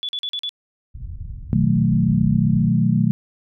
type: tone bursts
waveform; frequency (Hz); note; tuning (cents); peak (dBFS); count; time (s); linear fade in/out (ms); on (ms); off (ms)
sine; 3436; A7; -42; -23; 5; 0.03-0.492; 0; 58; 43
type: low-pass noise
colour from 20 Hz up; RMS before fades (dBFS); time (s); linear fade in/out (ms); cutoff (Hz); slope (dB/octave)
white; -32; 0.94-2.7; 20; 100; 24
type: chord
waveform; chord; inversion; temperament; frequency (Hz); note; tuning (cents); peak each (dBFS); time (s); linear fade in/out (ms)
sine; B dominant seventh; none; equal with one note detuned; 123.47 / 157.19 / 185 / 220; B2 / D#3 / F#3 / A3; 0 / +18 / 0 / 0; -20; 1.53-3.11; 0
effects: none